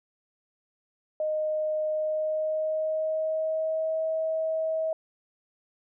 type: tone with pitch glide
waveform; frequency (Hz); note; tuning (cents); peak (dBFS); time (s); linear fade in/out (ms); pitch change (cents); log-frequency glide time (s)
sine; 618 to 639.4; D#5 to D#5; -12 to +47; -25; 1.2-4.93; 2; +59; 1.91-4.03
effects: none